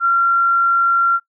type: tone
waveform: sine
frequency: 1373 Hz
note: F6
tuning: 30 cents flat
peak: -11 dBFS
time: 0-1.2 s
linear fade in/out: 50 ms
effects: noise-tail reverb RT60 0.1 s tail -22 dB re dry